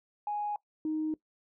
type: tone pair in turn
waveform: sine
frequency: 831 / 311.3 Hz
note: G#5 / D#4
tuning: +1 / +1 cents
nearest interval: octave + perfect fourth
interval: 1700 cents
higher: first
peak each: -30 / -28 dBFS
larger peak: second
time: 0.27-0.56 / 0.85-1.14 s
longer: neither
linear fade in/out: 2 ms
effects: noise-tail reverb RT60 0.1 s tail -20 dB re dry + tanh soft clip ceiling -24 dBFS